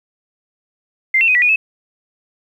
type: tone with pitch steps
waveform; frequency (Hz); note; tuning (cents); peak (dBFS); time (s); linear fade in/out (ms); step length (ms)
sine; 2090 / 2703 / 2506 / 1951 / 2457 / 2595; C7 / E7 / D#7 / B6 / D#7 / E7; -2 / +43 / +12 / -22 / -22 / -28; -10; 1.14-1.56; 5; 70
effects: 8-bit